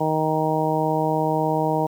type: harmonic tone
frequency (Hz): 156.6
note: D#3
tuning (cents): +11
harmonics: 1 / 2 / 3 / 4 / 5 / 6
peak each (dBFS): -26 / -26 / -26 / -26 / -26 / -26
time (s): 0-1.87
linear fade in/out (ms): 10
effects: 8-bit